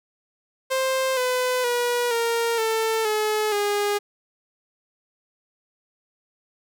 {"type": "tone with pitch steps", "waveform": "sawtooth", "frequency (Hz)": [525, 503.9, 483.7, 464.2, 445.6, 427.7, 410.5], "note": ["C5", "B4", "B4", "A#4", "A4", "A4", "G#4"], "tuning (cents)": [6, 35, -36, -7, 22, -49, -20], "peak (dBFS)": -17, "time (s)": [0.7, 3.99], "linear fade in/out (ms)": 20, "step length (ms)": 470, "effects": []}